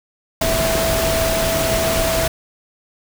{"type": "tone in noise", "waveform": "sine", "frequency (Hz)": 656, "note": "E5", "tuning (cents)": -9, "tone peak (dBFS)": -19, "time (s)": [0.41, 2.28], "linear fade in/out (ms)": 5, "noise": "pink", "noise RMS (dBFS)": -20, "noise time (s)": [0.41, 2.28], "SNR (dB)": -2, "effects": []}